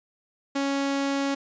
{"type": "tone", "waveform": "sawtooth", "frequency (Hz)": 277.2, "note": "C#4", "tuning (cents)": 0, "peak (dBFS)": -20, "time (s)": [0.55, 1.35], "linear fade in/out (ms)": 10, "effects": ["resampled to 16000 Hz"]}